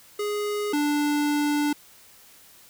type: tone pair in turn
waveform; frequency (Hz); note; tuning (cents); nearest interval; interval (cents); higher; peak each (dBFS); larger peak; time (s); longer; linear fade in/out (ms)
square; 415.3 / 293.7; G#4 / D4; 0 / 0; tritone; 600; first; -26 / -22; second; 0.19-0.73 / 0.73-1.73; second; 5
effects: white hiss -52 dBFS RMS until 2.69 s